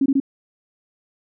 sine tone bursts, 272.6 Hz, C#4, 29 cents flat, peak -14 dBFS, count 3, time 0.01-0.201 s, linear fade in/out 5 ms, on 49 ms, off 22 ms, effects none

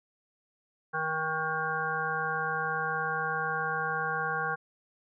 harmonic tone, 158.4 Hz, D#3, 31 cents sharp, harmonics 1 / 3 / 5 / 7 / 9 / 10, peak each -41 / -38 / -35 / -35 / -34 / -34 dBFS, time 0.93-4.56 s, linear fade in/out 20 ms, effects none

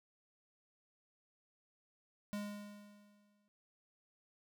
square tone with exponential decay, 205.9 Hz, G#3, 15 cents flat, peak -38 dBFS, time 2.33-3.48 s, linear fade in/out 0 ms, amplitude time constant 250 ms, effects none

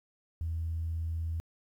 sine tone, 82 Hz, E2, 9 cents flat, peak -30 dBFS, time 0.41-1.4 s, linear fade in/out 0 ms, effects tanh soft clip ceiling -26 dBFS + 11-bit

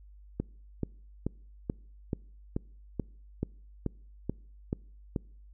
click train, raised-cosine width 3 ms, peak -17 dBFS, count 12, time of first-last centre 0.4-5.162 s, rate 2.31 Hz, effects noise-tail reverb RT60 0.6 s tail -26 dB re dry + added 50 Hz sine -50 dBFS peak until 5.53 s

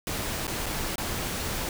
pink noise with dropouts, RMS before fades -31 dBFS, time 0.07-1.69 s, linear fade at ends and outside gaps 1 ms, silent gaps 0.469-0.478 / 0.66-0.664 / 0.957-0.981 s, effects none

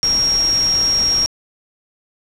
sine tone in noise, 5588 Hz, F8, in tune, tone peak -13 dBFS, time 0.03-1.26 s, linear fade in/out 0 ms, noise pink, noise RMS -28 dBFS, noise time 0.03-1.26 s, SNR +12 dB, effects low-pass 11000 Hz 12 dB/octave

